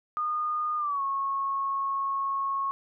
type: tone with pitch glide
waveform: sine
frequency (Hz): 1223 to 1095.9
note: D#6 to C#6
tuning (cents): -30 to -20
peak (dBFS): -26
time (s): 0.17-2.71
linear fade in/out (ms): 0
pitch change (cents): -190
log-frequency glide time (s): 0.77-1.02
effects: none